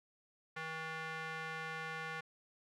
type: tone with band-pass filter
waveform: square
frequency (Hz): 160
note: D#3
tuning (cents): +49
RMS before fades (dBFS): -43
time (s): 0.56-2.21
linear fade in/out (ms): 10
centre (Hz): 1700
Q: 1.7
effects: none